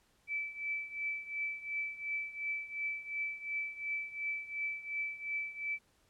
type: tone with tremolo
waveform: sine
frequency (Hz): 2314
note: D7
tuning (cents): -26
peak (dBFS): -32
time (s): 0.27-5.79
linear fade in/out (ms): 50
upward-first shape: triangle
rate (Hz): 2.8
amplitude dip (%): 85
effects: pink hiss -71 dBFS RMS until 6.09 s + low-pass 12000 Hz 12 dB/octave